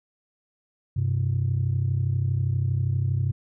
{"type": "tone pair together", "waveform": "sine", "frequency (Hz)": [97, 129.48], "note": ["G2", "C3"], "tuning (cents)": [-18, -18], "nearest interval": "perfect fourth", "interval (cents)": 500, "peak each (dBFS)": -23, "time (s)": [0.96, 3.32], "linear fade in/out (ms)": 10, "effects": ["tanh soft clip ceiling -16 dBFS"]}